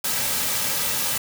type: noise with comb filter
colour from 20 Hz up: white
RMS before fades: -24 dBFS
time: 0.04-1.18 s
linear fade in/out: 5 ms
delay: 2.8 ms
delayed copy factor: -0.55
effects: none